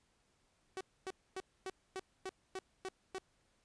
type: tone bursts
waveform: sawtooth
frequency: 378.1 Hz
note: F#4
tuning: 38 cents sharp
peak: -36 dBFS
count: 9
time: 0.77-3.183 s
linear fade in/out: 0 ms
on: 37 ms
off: 260 ms
effects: pink hiss -75 dBFS RMS until 3.64 s + resampled to 22050 Hz